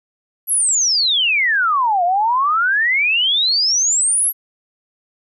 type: exponential two-way sweep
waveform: sine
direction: down then up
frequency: 11840 to 683 to 11840 Hz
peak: -13 dBFS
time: 0.47-4.33 s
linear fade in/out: 50 ms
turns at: 2.04 s
effects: none